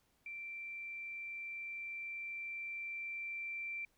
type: tone with level ramp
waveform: sine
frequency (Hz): 2349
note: D7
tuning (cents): 0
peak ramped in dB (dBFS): -43 to -39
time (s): 0.26-3.85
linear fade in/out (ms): 2
effects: pink hiss -75 dBFS RMS until 3.97 s